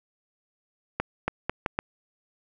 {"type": "accelerating click train", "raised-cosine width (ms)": 0.5, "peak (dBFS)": -10, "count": 5, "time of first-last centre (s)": [1, 1.789], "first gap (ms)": 280, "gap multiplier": 0.77, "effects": []}